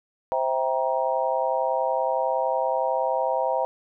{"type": "chord", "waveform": "sine", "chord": "C dominant seventh", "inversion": "none", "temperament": "just", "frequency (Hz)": [523.3, 654.1, 784.9, 941.9], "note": ["C5", "E5", "G5", "Bb5"], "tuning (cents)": [0, -14, 2, 18], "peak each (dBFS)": [-26, -27, -28, -27], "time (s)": [0.32, 3.65], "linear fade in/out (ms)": 0, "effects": []}